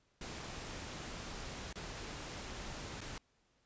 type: noise with dropouts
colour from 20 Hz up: pink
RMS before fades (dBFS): -45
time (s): 0.21-3.18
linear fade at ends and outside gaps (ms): 2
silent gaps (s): 1.728-1.756 / 3.007-3.013
effects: pink hiss -75 dBFS RMS until 3.65 s + resampled to 16000 Hz